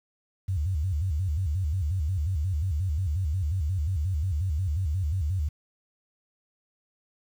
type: tone with vibrato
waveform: sine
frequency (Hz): 84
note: E2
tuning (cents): +33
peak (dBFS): -24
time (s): 0.48-5.49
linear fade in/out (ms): 10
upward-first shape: square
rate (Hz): 5.6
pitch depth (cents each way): 210
effects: 9-bit